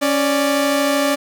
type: tone pair together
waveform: sawtooth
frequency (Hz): 277.5 / 588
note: C#4 / D5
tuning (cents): +2 / +2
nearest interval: octave + minor second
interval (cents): 1300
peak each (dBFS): -14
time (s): 0.01-1.16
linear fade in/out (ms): 20
effects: none